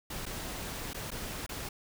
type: noise with dropouts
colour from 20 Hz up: pink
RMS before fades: -39 dBFS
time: 0.1-1.69 s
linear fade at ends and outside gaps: 5 ms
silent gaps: 0.256-0.263 / 0.934-0.944 / 1.106-1.115 / 1.464-1.491 s
effects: none